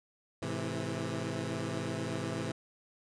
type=chord; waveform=15% pulse; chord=A minor; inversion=none; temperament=equal with one note detuned; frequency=107.18 / 130.81 / 164.81 Hz; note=A2 / C3 / E3; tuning=-45 / 0 / 0 cents; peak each=-32 dBFS; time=0.42-2.52 s; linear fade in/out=5 ms; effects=resampled to 22050 Hz